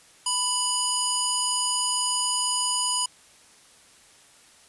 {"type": "harmonic tone", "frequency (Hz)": 987.8, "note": "B5", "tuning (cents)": 0, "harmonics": [1, 3, 5, 7, 9, 10], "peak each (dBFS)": [-30, -30, -30, -30, -30, -30], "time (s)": [0.26, 3.06], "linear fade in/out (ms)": 5, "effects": ["white hiss -54 dBFS RMS until 4.68 s", "resampled to 24000 Hz"]}